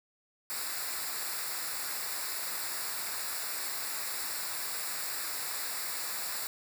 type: noise with comb filter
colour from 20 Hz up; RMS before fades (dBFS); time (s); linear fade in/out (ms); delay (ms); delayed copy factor
white; -36; 0.5-6.47; 0; 0.32; -0.75
effects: none